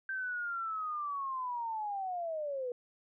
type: linear sweep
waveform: sine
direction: down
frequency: 1568 to 480 Hz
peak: -34 dBFS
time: 0.09-2.72 s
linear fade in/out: 2 ms
effects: none